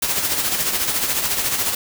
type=noise with tremolo; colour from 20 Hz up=white; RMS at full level=-19 dBFS; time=0.02-1.75 s; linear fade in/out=5 ms; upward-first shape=sine; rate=14 Hz; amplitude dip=50%; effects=none